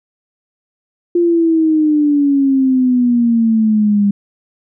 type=exponential sweep; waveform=sine; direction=down; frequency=349.2 to 200.3 Hz; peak=-9 dBFS; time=1.15-4.11 s; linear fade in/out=5 ms; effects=none